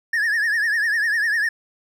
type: tone with vibrato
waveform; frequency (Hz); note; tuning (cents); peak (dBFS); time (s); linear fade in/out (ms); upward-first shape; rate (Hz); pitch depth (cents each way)
triangle; 1760; A6; 0; -16; 0.13-1.49; 5; triangle; 10; 130
effects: none